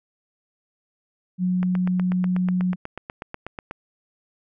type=tone; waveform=sine; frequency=182 Hz; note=F#3; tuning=28 cents flat; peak=-19 dBFS; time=1.38-2.76 s; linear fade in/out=50 ms
type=click train; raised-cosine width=0.5 ms; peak=-17 dBFS; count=18; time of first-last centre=1.63-3.711 s; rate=8.17 Hz
effects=none